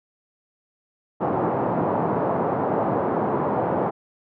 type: band-pass noise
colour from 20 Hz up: white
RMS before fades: -23 dBFS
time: 1.2-3.91 s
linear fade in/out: 20 ms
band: 120 to 900 Hz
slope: 24 dB/octave
effects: none